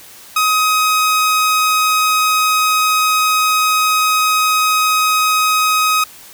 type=tone; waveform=sawtooth; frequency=1261 Hz; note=D#6; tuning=23 cents sharp; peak=-8 dBFS; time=0.36-6.04 s; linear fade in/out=5 ms; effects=white hiss -39 dBFS RMS until 6.33 s

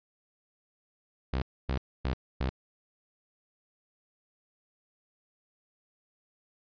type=tone bursts; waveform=sawtooth; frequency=65.41 Hz; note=C2; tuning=in tune; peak=-24 dBFS; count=4; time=1.33-2.492 s; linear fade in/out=0 ms; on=88 ms; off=270 ms; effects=resampled to 11025 Hz

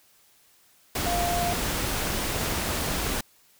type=tone in noise; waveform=sine; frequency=698.5 Hz; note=F5; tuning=in tune; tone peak=-26 dBFS; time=1.06-1.53 s; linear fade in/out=5 ms; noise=pink; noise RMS=-28 dBFS; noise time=0.95-3.21 s; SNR=-1 dB; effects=white hiss -60 dBFS RMS until 3.59 s

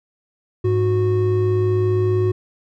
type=tone pair together; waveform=triangle; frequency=103.83 / 366.8 Hz; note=G#2 / F#4; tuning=0 / -15 cents; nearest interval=octave + minor seventh; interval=2185 cents; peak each=-16 dBFS; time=0.64-2.32 s; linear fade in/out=10 ms; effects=none

